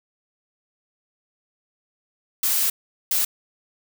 blue noise bursts at uneven times, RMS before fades -21 dBFS, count 2, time 2.43-2.7 / 3.11-3.25 s, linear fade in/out 5 ms, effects none

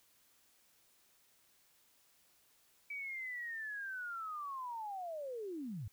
sine linear sweep, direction down, 2300 to 87.31 Hz, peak -40 dBFS, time 2.9-5.88 s, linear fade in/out 5 ms, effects white hiss -70 dBFS RMS until 5.92 s

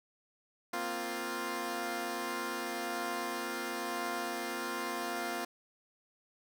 10% pulse chord, Bb suspended second, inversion none, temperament equal, 233.1 / 261.6 / 349.2 Hz, Bb3 / C4 / F4, 0 / 0 / 0 cents, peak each -33 / -33 / -29 dBFS, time 0.73-5.45 s, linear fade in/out 5 ms, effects none

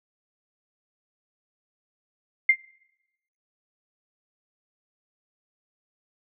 sine tone with exponential decay, 2103 Hz, C7, 8 cents sharp, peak -10 dBFS, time 2.49-2.58 s, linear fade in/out 5 ms, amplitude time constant 19 ms, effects noise-tail reverb RT60 0.9 s tail -23 dB re dry

